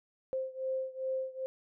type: beating tone pair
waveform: sine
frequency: 523.3 / 525.8 Hz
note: C5 / C5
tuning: 0 / +8 cents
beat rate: 2.5 Hz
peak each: -35 / -37 dBFS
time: 0.33-1.46 s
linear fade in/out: 0 ms
effects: none